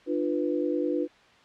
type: chord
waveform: sine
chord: B diminished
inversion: first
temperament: equal with one note detuned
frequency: 299.5 / 349.2 / 493.9 Hz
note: D4 / F4 / B4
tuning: +34 / 0 / 0 cents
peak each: -28 / -29 / -30 dBFS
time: 0.06-1.08 s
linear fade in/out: 50 ms
effects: white hiss -56 dBFS RMS until 1.44 s + low-pass 3000 Hz 12 dB/octave